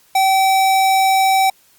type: tone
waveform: square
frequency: 769 Hz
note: G5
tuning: 33 cents flat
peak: -12 dBFS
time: 0.15-1.5 s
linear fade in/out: 5 ms
effects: white hiss -53 dBFS RMS until 1.78 s + Opus 48 kbps